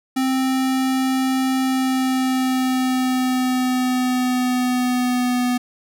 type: tone with pitch glide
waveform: square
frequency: 262 to 247.3 Hz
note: C4 to B3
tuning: +2 to +3 cents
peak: -18 dBFS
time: 0.16-5.58 s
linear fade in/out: 10 ms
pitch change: -99 cents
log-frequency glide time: 1.61-5.46 s
effects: none